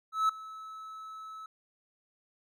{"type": "tone with ADSR envelope", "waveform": "triangle", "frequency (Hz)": 1300, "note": "E6", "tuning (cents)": -24, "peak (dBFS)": -20, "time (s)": [0.12, 1.46], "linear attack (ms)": 170, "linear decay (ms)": 6, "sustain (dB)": -20, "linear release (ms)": 3, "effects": []}